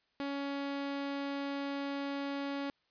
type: tone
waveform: sawtooth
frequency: 280 Hz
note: C#4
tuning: 18 cents sharp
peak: -31 dBFS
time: 0.2-2.7 s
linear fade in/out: 0 ms
effects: white hiss -75 dBFS RMS until 2.9 s + resampled to 11025 Hz